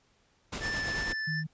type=noise with tremolo; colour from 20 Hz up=pink; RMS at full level=-35 dBFS; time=0.52-1.13 s; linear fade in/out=10 ms; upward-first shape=triangle; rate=9 Hz; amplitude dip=45%
type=tone with vibrato; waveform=square; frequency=1760 Hz; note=A6; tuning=in tune; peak=-32 dBFS; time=0.6-1.44 s; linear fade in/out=50 ms; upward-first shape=triangle; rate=2.7 Hz; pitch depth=9 cents each way
type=clicks; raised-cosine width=3 ms; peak=-33 dBFS; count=4; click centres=0.903 / 1.025 / 1.099 / 1.13 s
type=tone; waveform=sine; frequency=156.5 Hz; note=D#3; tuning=10 cents sharp; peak=-32 dBFS; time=1.27-1.47 s; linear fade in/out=10 ms
effects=pink hiss -68 dBFS RMS until 1.53 s + resampled to 16000 Hz